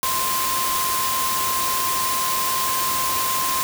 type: tone in noise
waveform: sine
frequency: 1046.5 Hz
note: C6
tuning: in tune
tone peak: -23 dBFS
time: 0.03-3.63 s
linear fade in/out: 0 ms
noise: white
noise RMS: -24 dBFS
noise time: 0.03-3.63 s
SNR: -2 dB
effects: none